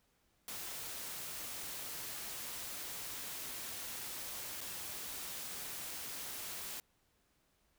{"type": "noise with dropouts", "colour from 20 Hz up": "white", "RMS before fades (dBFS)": -44, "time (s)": [0.48, 6.8], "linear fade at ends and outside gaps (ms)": 1, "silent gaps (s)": [4.607, 4.612], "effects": ["pink hiss -75 dBFS RMS until 7.78 s"]}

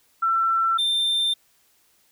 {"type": "tone pair in turn", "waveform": ["sine", "triangle"], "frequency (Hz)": [1343, 3585], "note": ["E6", "A7"], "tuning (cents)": [32, 32], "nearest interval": "octave + perfect fourth", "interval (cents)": 1700, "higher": "second", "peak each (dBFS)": [-18, -18], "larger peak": "neither", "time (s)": [[0.22, 0.78], [0.78, 1.34]], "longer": "neither", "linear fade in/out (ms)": 10, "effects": ["white hiss -62 dBFS RMS until 2.11 s"]}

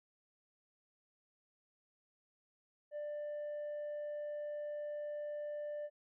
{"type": "tone with tanh clipping", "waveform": "sine", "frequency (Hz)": 592, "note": "D5", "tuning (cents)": 14, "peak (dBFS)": -40, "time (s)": [2.91, 5.9], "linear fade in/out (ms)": 50, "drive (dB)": 2, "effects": []}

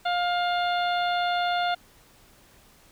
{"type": "harmonic tone", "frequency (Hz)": 706, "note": "F5", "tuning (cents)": 19, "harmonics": [1, 2, 3, 4, 5, 6], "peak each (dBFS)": [-24, -30, -38, -38, -34, -41], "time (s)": [0.05, 1.75], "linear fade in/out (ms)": 10, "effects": ["pink hiss -56 dBFS RMS until 2.91 s"]}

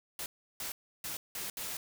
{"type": "noise bursts at uneven times", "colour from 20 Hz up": "white", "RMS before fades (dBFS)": -39, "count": 5, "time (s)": [[0.19, 0.26], [0.6, 0.72], [1.04, 1.17], [1.35, 1.5], [1.57, 1.77]], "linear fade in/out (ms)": 2, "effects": []}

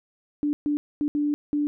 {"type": "tone bursts at uneven times", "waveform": "sine", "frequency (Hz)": 293.7, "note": "D4", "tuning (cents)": 0, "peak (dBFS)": -21, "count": 5, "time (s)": [[0.43, 0.53], [0.66, 0.77], [1.01, 1.08], [1.15, 1.34], [1.53, 1.67]], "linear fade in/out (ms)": 0, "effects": []}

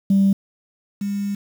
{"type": "tone pair in turn", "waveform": "sine", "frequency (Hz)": [196, 201.4], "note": ["G3", "G3"], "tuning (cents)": [0, 47], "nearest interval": "unison", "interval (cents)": 47, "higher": "second", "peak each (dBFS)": [-11, -21], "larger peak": "first", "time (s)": [[0.1, 0.33], [1.01, 1.35]], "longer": "second", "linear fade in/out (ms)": 5, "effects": ["tanh soft clip ceiling -9 dBFS", "7-bit"]}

